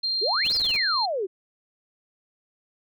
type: tone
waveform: sine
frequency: 4186 Hz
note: C8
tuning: in tune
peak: -23 dBFS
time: 0.03-1.06 s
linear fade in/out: 10 ms
type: exponential two-way sweep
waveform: sine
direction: up then down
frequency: 354.5 to 5390 to 354.5 Hz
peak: -24 dBFS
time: 0.21-1.27 s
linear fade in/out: 20 ms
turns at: 0.54 s
type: noise bursts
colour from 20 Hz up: pink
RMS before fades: -39 dBFS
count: 7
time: 0.45-0.764 s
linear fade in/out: 0 ms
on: 26 ms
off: 22 ms
effects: none